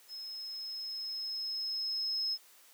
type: tone with level ramp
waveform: sine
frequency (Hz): 5170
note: E8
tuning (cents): -34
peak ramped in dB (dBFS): -41 to -30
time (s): 0.08-2.38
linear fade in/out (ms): 50
effects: white hiss -60 dBFS RMS until 2.73 s + high-pass 400 Hz 12 dB/octave